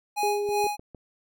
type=tone with tremolo; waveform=square; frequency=830 Hz; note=G#5; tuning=1 cent flat; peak=-24 dBFS; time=0.16-0.77 s; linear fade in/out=20 ms; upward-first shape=sine; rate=2.7 Hz; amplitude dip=85%
type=tone; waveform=sine; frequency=410 Hz; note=G#4; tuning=22 cents flat; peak=-25 dBFS; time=0.23-0.67 s; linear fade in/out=2 ms
type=click train; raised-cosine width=2 ms; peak=-29 dBFS; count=4; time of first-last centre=0.49-0.947 s; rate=6.56 Hz
effects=none